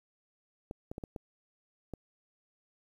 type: clicks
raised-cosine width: 2 ms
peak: -26 dBFS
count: 6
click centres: 0.711 / 0.915 / 0.981 / 1.038 / 1.162 / 1.937 s
effects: 10-bit